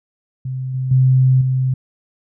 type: tone with level steps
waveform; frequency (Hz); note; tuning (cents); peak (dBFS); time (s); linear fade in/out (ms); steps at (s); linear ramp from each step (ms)
sine; 130; C3; -11; -21 / -18 / -9 / -14; 0.45-1.74; 5; 0.74 / 0.91 / 1.41; 5
effects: none